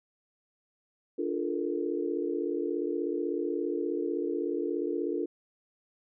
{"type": "chord", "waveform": "sine", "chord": "Bb major seventh", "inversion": "first", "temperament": "equal with one note detuned", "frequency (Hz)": [293.7, 349.2, 429.7, 466.2], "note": ["D4", "F4", "A4", "Bb4"], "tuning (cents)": [0, 0, -41, 0], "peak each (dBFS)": [-34, -32, -35, -36], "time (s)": [1.18, 5.26], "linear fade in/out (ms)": 10, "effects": []}